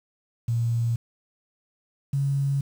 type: tone pair in turn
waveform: sine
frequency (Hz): 116.54 / 138.99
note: A#2 / C#3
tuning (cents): 0 / +5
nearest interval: minor third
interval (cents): 305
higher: second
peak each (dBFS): -21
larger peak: neither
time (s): 0.48-0.96 / 2.13-2.61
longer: neither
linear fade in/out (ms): 5
effects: 8-bit